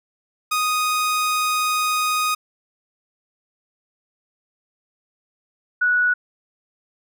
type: tone pair in turn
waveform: sawtooth / sine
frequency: 1244.5 / 1469.6 Hz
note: D#6 / F#6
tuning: 0 / -12 cents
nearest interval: minor third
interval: 288 cents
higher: second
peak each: -15 dBFS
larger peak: neither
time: 0.51-2.35 / 5.81-6.14 s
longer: first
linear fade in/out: 10 ms
effects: none